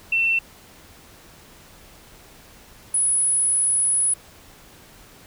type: tone pair in turn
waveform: sine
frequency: 2693 / 10167 Hz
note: E7 / D#9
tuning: +36 / +36 cents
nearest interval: octave + major seventh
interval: 2300 cents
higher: second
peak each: -17 dBFS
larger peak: neither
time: 0.12-0.39 / 2.94-4.14 s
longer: second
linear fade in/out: 5 ms
effects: pink hiss -48 dBFS RMS until 5.26 s

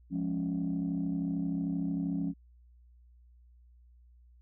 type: chord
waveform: sine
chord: Db major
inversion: first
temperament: equal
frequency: 174.61 / 207.7 / 277.2 Hz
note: F3 / Ab3 / Db4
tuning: 0 / 0 / 0 cents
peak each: -32 / -36 / -32 dBFS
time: 0.1-2.34 s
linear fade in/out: 50 ms
effects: tanh soft clip ceiling -24 dBFS + added 60 Hz sine -56 dBFS peak until 4.41 s

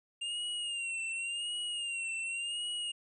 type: tone with vibrato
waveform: square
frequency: 2794 Hz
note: F7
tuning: in tune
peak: -35 dBFS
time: 0.21-2.92 s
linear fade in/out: 10 ms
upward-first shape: sine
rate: 0.9 Hz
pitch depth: 69 cents each way
effects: resampled to 24000 Hz

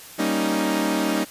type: chord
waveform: sawtooth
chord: Eb dominant seventh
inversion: first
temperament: equal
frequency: 196 / 233.1 / 277.2 / 311.1 Hz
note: G3 / Bb3 / Db4 / Eb4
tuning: 0 / 0 / 0 / 0 cents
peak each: -23 / -24 / -23 / -20 dBFS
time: 0.18-1.25 s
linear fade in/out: 20 ms
effects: white hiss -42 dBFS RMS until 1.3 s + resampled to 32000 Hz

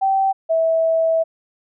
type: tone pair in turn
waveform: sine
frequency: 775 / 651.7 Hz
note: G5 / E5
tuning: -20 / -20 cents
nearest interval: minor third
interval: 300 cents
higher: first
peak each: -14 dBFS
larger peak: neither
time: 0.01-0.33 / 0.49-1.24 s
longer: second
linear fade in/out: 20 ms
effects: none

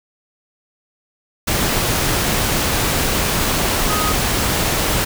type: tone in noise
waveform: sine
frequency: 1253 Hz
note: D#6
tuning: 12 cents sharp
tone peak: -21 dBFS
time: 3.89-4.13 s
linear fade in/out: 10 ms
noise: pink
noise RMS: -18 dBFS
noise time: 1.47-5.05 s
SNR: -6 dB
effects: none

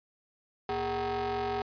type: ring-modulated tone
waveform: 40% pulse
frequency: 172.7 Hz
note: F3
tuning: 19 cents flat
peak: -26 dBFS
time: 0.69-1.62 s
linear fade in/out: 2 ms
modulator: 582 Hz
effects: resampled to 11025 Hz

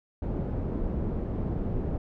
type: low-pass noise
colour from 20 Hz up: pink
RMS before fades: -30 dBFS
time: 0.22-1.98 s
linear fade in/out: 5 ms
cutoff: 410 Hz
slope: 12 dB/octave
effects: none

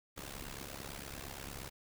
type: noise with amplitude modulation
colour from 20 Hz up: pink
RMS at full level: -42 dBFS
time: 0.16-1.7 s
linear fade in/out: 20 ms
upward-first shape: sine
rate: 68.8 Hz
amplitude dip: 85%
effects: none

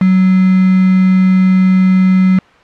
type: tone with quantisation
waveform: sine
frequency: 187 Hz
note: F#3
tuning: 19 cents sharp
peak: -6 dBFS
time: 0.01-2.39 s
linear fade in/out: 5 ms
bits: 3
effects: white hiss -43 dBFS RMS until 2.63 s + low-pass 2000 Hz 12 dB/octave

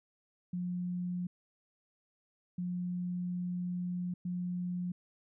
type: tone bursts at uneven times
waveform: sine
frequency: 178.4 Hz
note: F3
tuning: 37 cents sharp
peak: -33 dBFS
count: 3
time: 0.53-1.27 / 2.58-4.14 / 4.25-4.92 s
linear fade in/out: 5 ms
effects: none

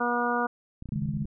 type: harmonic tone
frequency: 241 Hz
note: B3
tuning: 42 cents flat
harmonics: 1 / 2 / 3 / 4 / 5 / 6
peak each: -31 / -31 / -31 / -31 / -31 / -31 dBFS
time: 0-0.47 s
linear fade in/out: 10 ms
type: clicks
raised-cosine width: 5 ms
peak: -27 dBFS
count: 12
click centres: 0.824 / 0.857 / 0.89 / 0.927 / 0.96 / 1.023 / 1.057 / 1.088 / 1.141 / 1.171 / 1.22 / 1.254 s
type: chord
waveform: sine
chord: C# suspended second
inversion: none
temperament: equal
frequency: 138.59 / 155.56 / 207.7 Hz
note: C#3 / D#3 / G#3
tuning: 0 / 0 / 0 cents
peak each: -32 dBFS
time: 0.92-1.25 s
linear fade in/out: 2 ms
effects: none

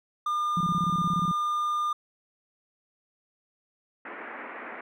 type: tone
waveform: triangle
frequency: 1206 Hz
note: D6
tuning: 46 cents sharp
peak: -23 dBFS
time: 0.26-1.93 s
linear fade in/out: 5 ms
type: tone bursts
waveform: sine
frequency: 174.1 Hz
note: F3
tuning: 5 cents flat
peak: -25 dBFS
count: 13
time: 0.57-1.314 s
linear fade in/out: 2 ms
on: 36 ms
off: 23 ms
type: band-pass noise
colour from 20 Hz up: white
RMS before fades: -40 dBFS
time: 4.05-4.81 s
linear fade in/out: 5 ms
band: 220 to 2200 Hz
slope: 48 dB/octave
effects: none

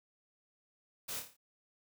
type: noise with echo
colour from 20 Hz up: white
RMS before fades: -41 dBFS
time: 1.08-1.2 s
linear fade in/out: 10 ms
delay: 28 ms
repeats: 6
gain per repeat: -5 dB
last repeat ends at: 1.368 s
effects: none

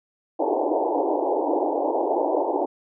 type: band-pass noise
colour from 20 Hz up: pink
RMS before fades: -23 dBFS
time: 0.39-2.66 s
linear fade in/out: 10 ms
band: 290 to 940 Hz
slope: 96 dB/octave
effects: none

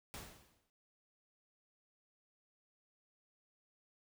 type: noise with exponential decay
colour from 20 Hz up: pink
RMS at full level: -45 dBFS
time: 0.14-0.7 s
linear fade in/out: 0 ms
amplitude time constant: 120 ms
effects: none

